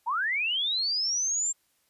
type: linear sweep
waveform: sine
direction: up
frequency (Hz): 860 to 7470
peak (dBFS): -25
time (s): 0.06-1.53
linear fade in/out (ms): 20
effects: white hiss -70 dBFS RMS until 1.89 s + resampled to 32000 Hz